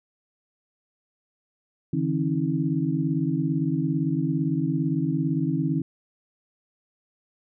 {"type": "tone cluster", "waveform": "sine", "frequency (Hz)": [145.1, 162.8, 270.4, 319.5], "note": ["D3", "E3", "C#4", "D#4"], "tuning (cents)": [-21, -21, -43, 46], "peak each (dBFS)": [-28, -26, -27, -29], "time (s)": [1.93, 5.82], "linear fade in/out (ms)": 5, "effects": []}